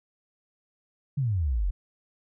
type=exponential sweep; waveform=sine; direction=down; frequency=148.5 to 41.2 Hz; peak=-23 dBFS; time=1.17-1.71 s; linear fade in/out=10 ms; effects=none